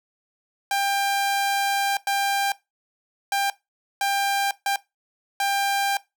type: tone bursts at uneven times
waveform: sawtooth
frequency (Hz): 795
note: G5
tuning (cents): +24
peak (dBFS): -17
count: 6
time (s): 0.71-1.97 / 2.07-2.52 / 3.32-3.5 / 4.01-4.51 / 4.66-4.76 / 5.4-5.97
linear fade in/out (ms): 2
effects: noise-tail reverb RT60 0.2 s tail -19 dB re dry